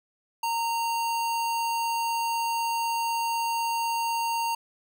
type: tone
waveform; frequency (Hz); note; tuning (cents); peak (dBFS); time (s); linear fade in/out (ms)
square; 924; A#5; -16; -26; 0.43-4.55; 5
effects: none